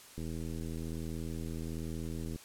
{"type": "click train", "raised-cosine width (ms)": 3, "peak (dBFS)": -28, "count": 178, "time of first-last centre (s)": [0.18, 2.36], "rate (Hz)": 81.2, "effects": ["white hiss -54 dBFS RMS until 2.44 s", "low-pass 12000 Hz 12 dB/octave"]}